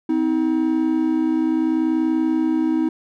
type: tone pair together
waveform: triangle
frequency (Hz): 257.2 / 317.9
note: C4 / D#4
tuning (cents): -30 / +37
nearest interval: major third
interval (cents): 367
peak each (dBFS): -20 / -16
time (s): 0.09-2.89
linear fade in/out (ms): 5
effects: none